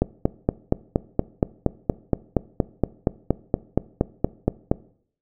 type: click train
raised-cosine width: 2 ms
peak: -4 dBFS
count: 21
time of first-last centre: 0.02-4.715 s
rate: 4.26 Hz
effects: noise-tail reverb RT60 0.6 s tail -20 dB re dry